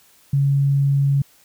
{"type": "tone", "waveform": "sine", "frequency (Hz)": 139.5, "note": "C#3", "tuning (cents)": 11, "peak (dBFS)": -14, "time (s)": [0.33, 1.22], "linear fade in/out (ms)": 5, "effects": ["white hiss -54 dBFS RMS until 1.44 s"]}